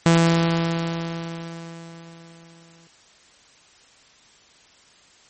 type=tone with exponential decay; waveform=sawtooth; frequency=166.8 Hz; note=E3; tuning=21 cents sharp; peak=-8 dBFS; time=0.06-2.87 s; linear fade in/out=0 ms; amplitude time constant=610 ms; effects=white hiss -53 dBFS RMS until 5.29 s + MP3 32 kbps